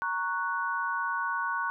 sine chord, F# major, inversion first, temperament equal, 932.3 / 1108.7 / 1480 Hz, A#5 / C#6 / F#6, 0 / 0 / 0 cents, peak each -34 / -32 / -31 dBFS, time 0.02-1.7 s, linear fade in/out 0 ms, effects none

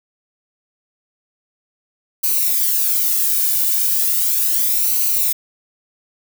violet noise with flanger, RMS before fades -17 dBFS, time 2.23-5.33 s, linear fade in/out 10 ms, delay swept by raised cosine 0.57 to 1.55 ms, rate 0.36 Hz, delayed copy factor -0.65, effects none

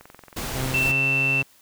click train, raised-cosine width 0.5 ms, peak -28 dBFS, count 21, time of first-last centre 0.01-0.919 s, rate 22 Hz
pink noise, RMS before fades -30 dBFS, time 0.36-0.92 s, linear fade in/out 10 ms
sawtooth tone with pitch glide, 130.7 to 135.54 Hz, C3 to C#3, -1 to -39 cents, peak -23 dBFS, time 0.55-1.43 s, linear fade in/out 5 ms, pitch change +62 cents, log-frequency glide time 0.73-0.96 s
sine tone, 2677 Hz, E7, 26 cents sharp, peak -19 dBFS, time 0.74-1.42 s, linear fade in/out 5 ms
effects white hiss -56 dBFS RMS until 1.61 s

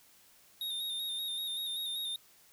square tone with vibrato, 3693 Hz, A#7, 17 cents flat, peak -35 dBFS, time 0.61-2.16 s, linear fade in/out 2 ms, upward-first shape square, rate 5.2 Hz, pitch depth 34 cents each way, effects white hiss -62 dBFS RMS until 2.52 s

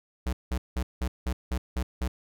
square tone bursts, 62.8 Hz, B1, 30 cents sharp, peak -27 dBFS, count 8, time 0.26-2.08 s, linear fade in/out 5 ms, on 70 ms, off 180 ms, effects none

